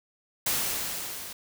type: noise with level ramp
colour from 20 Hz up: white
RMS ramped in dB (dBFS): -26 to -40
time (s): 0.46-1.33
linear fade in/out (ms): 5
effects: none